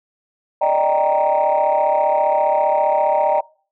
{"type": "chord", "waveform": "sine", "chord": "Eb major seventh", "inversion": "third", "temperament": "equal", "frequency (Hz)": [587.3, 622.3, 784, 932.3], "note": ["D5", "Eb5", "G5", "Bb5"], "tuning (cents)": [0, 0, 0, 0], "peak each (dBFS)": -18, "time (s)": [0.61, 3.41], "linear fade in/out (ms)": 10, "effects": ["noise-tail reverb RT60 0.4 s tail -23 dB re dry", "tanh soft clip ceiling -8 dBFS"]}